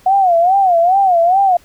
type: tone with vibrato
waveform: sine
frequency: 729 Hz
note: F#5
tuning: 26 cents flat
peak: -8 dBFS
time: 0.06-1.57 s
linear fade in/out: 5 ms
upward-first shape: sine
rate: 2.4 Hz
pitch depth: 150 cents each way
effects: pink hiss -48 dBFS RMS until 1.64 s